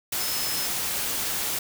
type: tone in noise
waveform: sine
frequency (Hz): 5190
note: E8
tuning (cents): -28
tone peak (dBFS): -32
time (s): 0.2-0.67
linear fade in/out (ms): 5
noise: white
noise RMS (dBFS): -28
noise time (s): 0.12-1.59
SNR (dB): -7
effects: none

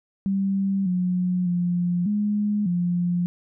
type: tone with pitch steps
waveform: sine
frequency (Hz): 195.1 / 180.8 / 176 / 207.8 / 175.7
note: G3 / F#3 / F3 / G#3 / F3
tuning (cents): -8 / -40 / +14 / +1 / +11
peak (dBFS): -20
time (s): 0.26-3.26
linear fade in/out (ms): 0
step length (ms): 600
effects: none

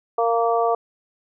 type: harmonic tone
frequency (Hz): 231.5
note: A#3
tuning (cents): -12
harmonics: 2 / 3 / 4 / 5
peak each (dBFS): -21 / -20 / -28 / -25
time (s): 0.18-0.75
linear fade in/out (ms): 5
effects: none

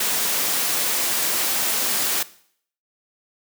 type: noise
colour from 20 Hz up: white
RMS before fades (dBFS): -22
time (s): 0-2.23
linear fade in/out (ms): 5
effects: noise-tail reverb RT60 0.6 s tail -18 dB re dry + high-pass 200 Hz 12 dB/octave

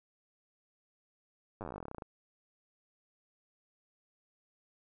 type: slowing click train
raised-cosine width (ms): 1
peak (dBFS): -28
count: 21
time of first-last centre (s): 1.61-2.022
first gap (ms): 9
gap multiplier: 1.08
effects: none

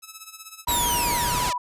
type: tone with tremolo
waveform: 5% pulse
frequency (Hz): 1300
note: E6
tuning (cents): -24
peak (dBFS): -25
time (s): 0.02-0.65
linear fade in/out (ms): 20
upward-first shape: sine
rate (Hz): 16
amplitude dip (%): 75
type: noise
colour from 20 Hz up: pink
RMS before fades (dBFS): -29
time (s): 0.67-1.51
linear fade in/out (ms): 20
type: tone with pitch glide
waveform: sine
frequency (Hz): 961 to 983.5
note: B5 to B5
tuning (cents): -48 to -7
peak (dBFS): -24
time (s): 0.67-1.58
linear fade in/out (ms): 5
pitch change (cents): +41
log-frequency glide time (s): 1.25-1.39
type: linear sweep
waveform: 5% pulse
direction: down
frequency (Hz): 3987 to 554.4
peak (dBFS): -16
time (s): 0.68-1.53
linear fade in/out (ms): 5
effects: resampled to 32000 Hz

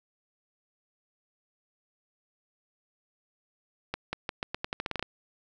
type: accelerating click train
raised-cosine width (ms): 0.3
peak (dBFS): -15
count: 13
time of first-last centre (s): 3.94-5.026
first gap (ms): 190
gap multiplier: 0.85
effects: none

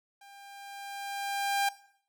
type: tone with level ramp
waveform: sawtooth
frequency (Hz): 798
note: G5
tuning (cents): +31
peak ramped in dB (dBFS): -48 to -21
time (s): 0.21-1.69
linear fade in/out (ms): 5
effects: noise-tail reverb RT60 0.6 s tail -18 dB re dry

